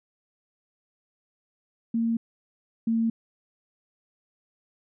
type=tone pair in turn; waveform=sine; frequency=229.4 / 227.3 Hz; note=A#3 / A#3; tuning=-28 / -43 cents; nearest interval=unison; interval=15 cents; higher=first; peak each=-22 / -21 dBFS; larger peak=second; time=1.94-2.17 / 2.87-3.1 s; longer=neither; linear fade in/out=5 ms; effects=none